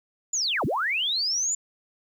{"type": "linear two-way sweep", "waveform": "sine", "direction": "down then up", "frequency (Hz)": [7190, 92.5, 7190], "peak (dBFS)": -23, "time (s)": [0.33, 1.55], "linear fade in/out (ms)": 5, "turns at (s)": 0.65, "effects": ["9-bit"]}